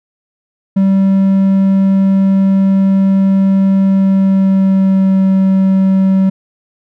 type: tone with pitch glide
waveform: triangle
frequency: 193.6 to 191.27 Hz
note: G3 to G3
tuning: -21 to -42 cents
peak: -5 dBFS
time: 0.76-6.3 s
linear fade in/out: 10 ms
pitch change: -21 cents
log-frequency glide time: 3.82-5.22 s
effects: none